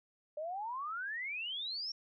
sine exponential sweep, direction up, 587.3 to 5588 Hz, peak -37 dBFS, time 0.37-1.92 s, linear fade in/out 5 ms, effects none

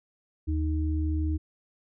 sine tone pair together, 77.4 / 310.9 Hz, D#2 / D#4, -9 / -1 cents, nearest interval 2 octaves, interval 2408 cents, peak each -25 / -32 dBFS, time 0.47-1.38 s, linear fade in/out 20 ms, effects none

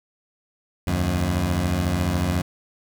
20% pulse beating tone pair, 76.3 / 90.3 Hz, D#2 / F#2, -33 / -42 cents, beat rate 14 Hz, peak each -21 / -17 dBFS, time 0.87-2.42 s, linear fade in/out 5 ms, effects none

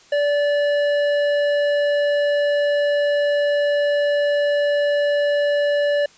sine tone with hard clipping, 580 Hz, D5, 22 cents flat, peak -18 dBFS, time 0.12-6.06 s, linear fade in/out 5 ms, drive 11 dB, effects white hiss -50 dBFS RMS until 6.17 s + resampled to 16000 Hz

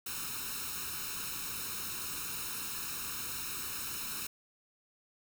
white noise with comb filter, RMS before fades -39 dBFS, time 0.06-4.27 s, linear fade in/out 5 ms, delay 0.75 ms, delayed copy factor +0.8, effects none

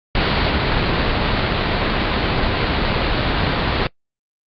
pink low-pass noise, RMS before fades -18 dBFS, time 0.15-3.87 s, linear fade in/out 2 ms, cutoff 4600 Hz, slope 96 dB/octave, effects noise-tail reverb RT60 0.1 s tail -23 dB re dry + Opus 48 kbps

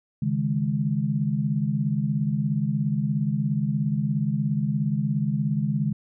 sine chord, C# suspended second, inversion none, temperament equal, 138.59 / 155.56 / 207.7 Hz, C#3 / D#3 / G#3, 0 / 0 / 0 cents, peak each -26 dBFS, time 0.22-5.93 s, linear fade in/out 5 ms, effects none

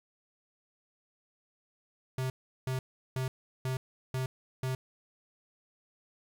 square tone bursts, 130 Hz, C3, 11 cents flat, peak -31 dBFS, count 6, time 2.18-4.75 s, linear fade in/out 2 ms, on 120 ms, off 370 ms, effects 10-bit

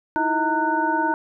sine tone cluster, 315.4 / 334.5 / 636 / 916 / 1483 Hz, D#4 / E4 / D#5 / A#5 / F#6, +24 / +25 / +38 / -31 / +4 cents, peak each -26 / -29 / -30 / -21 / -26 dBFS, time 0.16-1.14 s, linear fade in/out 0 ms, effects none

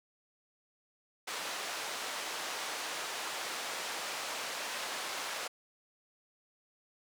pink band-pass noise, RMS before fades -39 dBFS, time 1.27-5.48 s, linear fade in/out 10 ms, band 660 to 8000 Hz, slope 12 dB/octave, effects none

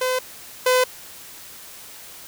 sawtooth tone pair in turn, 510 / 506.8 Hz, C5 / B4, -44 / +45 cents, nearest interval unison, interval 11 cents, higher first, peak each -16 / -11 dBFS, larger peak second, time 0.01-0.19 / 0.66-0.84 s, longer neither, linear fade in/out 5 ms, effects white hiss -41 dBFS RMS until 2.27 s

